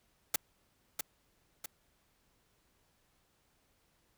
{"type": "noise with echo", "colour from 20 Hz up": "white", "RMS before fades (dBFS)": -29, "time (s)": [0.34, 0.36], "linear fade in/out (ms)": 5, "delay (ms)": 650, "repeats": 2, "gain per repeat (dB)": -6, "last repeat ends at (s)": 1.66, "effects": ["pink hiss -73 dBFS RMS until 4.17 s"]}